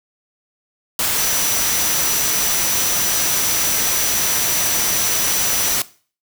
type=tone in noise; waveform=sine; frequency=5900 Hz; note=F#8; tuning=6 cents flat; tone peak=-22 dBFS; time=1.18-5.77 s; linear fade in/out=2 ms; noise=white; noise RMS=-19 dBFS; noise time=0.99-5.82 s; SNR=-6 dB; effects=noise-tail reverb RT60 0.4 s tail -18 dB re dry